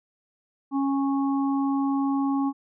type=harmonic tone; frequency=275.2 Hz; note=C#4; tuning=12 cents flat; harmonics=1 / 3 / 4; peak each=-22 / -32 / -34 dBFS; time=0.71-2.53 s; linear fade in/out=50 ms; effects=none